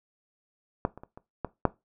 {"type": "clicks", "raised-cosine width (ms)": 1, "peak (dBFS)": [-10, -29, -29, -30, -16, -6], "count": 6, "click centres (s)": [0.851, 0.976, 1.035, 1.175, 1.447, 1.653], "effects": ["noise-tail reverb RT60 0.2 s tail -18 dB re dry"]}